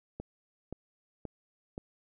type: click train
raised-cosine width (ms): 2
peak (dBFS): -25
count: 4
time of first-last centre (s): 0.2-1.779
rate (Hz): 1.9
effects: none